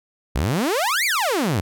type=exponential two-way sweep; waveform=sawtooth; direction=up then down; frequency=55.2 to 2422 to 83.1 Hz; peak=-15 dBFS; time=0.35-1.61 s; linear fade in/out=10 ms; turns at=1.05 s; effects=none